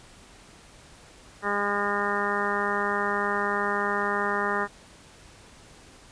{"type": "harmonic tone", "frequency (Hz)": 203.3, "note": "G#3", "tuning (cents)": -37, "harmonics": [1, 2, 3, 4, 5, 6, 7, 8, 9], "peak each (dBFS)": [-35, -31, -36, -33, -32, -31, -33, -36, -31], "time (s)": [1.42, 4.68], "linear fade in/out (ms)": 50, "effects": ["pink hiss -51 dBFS RMS until 6.11 s", "resampled to 22050 Hz"]}